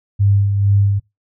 sine tone with tremolo, 100.2 Hz, G2, 38 cents sharp, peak -9 dBFS, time 0.19-1 s, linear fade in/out 20 ms, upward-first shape sine, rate 2.2 Hz, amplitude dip 45%, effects noise-tail reverb RT60 0.2 s tail -23 dB re dry

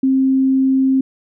sine tone, 265.3 Hz, C4, 24 cents sharp, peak -11 dBFS, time 0.03-1.01 s, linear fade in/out 5 ms, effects none

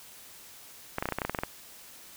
clicks, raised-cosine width 0.5 ms, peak -14 dBFS, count 12, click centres 0.984 / 1.025 / 1.056 / 1.088 / 1.123 / 1.186 / 1.218 / 1.25 / 1.296 / 1.348 / 1.388 / 1.435 s, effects white hiss -50 dBFS RMS until 2.16 s

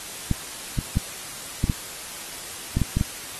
clicks, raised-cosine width 5 ms, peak -8 dBFS, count 9, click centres 0.313 / 0.788 / 0.971 / 1.641 / 1.698 / 2.77 / 2.817 / 2.97 / 3.011 s, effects white hiss -36 dBFS RMS until 3.39 s + AAC 32 kbps

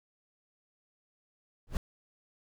brown noise with exponential growth, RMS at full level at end -22 dBFS, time 1.67-1.77 s, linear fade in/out 1 ms, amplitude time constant 20 ms, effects none

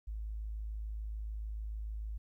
sine tone, 53.4 Hz, G#1, 49 cents sharp, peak -37 dBFS, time 0.07-2.18 s, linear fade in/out 10 ms, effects 13-bit

